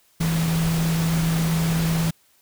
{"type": "tone in noise", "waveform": "sine", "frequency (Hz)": 163.9, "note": "E3", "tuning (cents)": -10, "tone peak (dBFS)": -19, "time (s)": [0.2, 2.11], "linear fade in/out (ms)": 10, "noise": "pink", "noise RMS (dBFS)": -29, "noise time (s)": [0.2, 2.11], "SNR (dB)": 7, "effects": ["white hiss -60 dBFS RMS until 2.41 s"]}